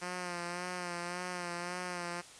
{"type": "tone with vibrato", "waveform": "5% pulse", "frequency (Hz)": 176.9, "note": "F3", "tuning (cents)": 23, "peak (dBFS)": -26, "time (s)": [0.01, 2.22], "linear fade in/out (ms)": 20, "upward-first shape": "sine", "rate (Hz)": 1.8, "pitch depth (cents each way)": 38, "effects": ["white hiss -53 dBFS RMS until 2.39 s", "resampled to 22050 Hz"]}